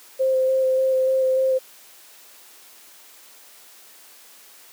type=tone with vibrato; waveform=sine; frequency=523.3 Hz; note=C5; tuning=in tune; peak=-16 dBFS; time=0.19-1.59 s; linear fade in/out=20 ms; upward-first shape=square; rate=3.4 Hz; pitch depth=10 cents each way; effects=white hiss -48 dBFS RMS until 4.72 s + high-pass 300 Hz 12 dB/octave